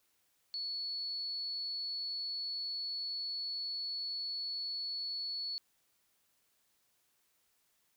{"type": "tone", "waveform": "sine", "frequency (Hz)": 4411, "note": "C#8", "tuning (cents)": -9, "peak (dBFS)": -36, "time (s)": [0.54, 5.58], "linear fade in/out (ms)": 0, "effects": ["white hiss -75 dBFS RMS until 7.96 s"]}